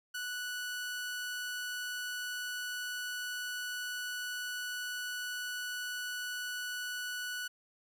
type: tone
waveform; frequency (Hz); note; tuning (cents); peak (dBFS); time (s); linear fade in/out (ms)
sawtooth; 1478; F#6; -2; -33; 0.14-7.48; 10
effects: none